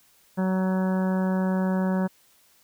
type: harmonic tone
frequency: 187.3 Hz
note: F#3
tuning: 21 cents sharp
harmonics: 1 / 2 / 3 / 4 / 5 / 6 / 7 / 8 / 9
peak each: -22 / -34 / -32 / -39 / -36 / -44 / -45 / -42 / -43 dBFS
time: 0.37-2.08 s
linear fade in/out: 20 ms
effects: white hiss -60 dBFS RMS until 2.63 s